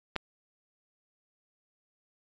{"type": "clicks", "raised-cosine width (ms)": 0.3, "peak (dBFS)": [-25, -13], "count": 2, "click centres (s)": [0.158, 0.163], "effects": ["resampled to 16000 Hz"]}